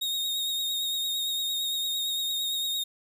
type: tone with vibrato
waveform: 40% pulse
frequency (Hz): 3729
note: A#7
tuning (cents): 0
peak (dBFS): -26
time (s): 0.01-2.84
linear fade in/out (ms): 10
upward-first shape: triangle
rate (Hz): 8.8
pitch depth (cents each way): 34
effects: none